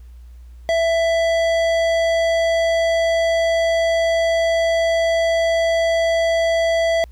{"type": "tone with tanh clipping", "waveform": "sine", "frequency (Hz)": 663, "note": "E5", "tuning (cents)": 10, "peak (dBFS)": -17, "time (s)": [0.69, 7.04], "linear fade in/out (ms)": 0, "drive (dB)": 16, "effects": ["added 60 Hz sine -37 dBFS peak until 7.11 s", "pink hiss -61 dBFS RMS until 7.11 s"]}